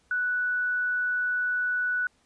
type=tone; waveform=sine; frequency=1480 Hz; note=F#6; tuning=in tune; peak=-24 dBFS; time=0.11-2.07 s; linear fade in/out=2 ms; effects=pink hiss -66 dBFS RMS until 2.25 s + resampled to 22050 Hz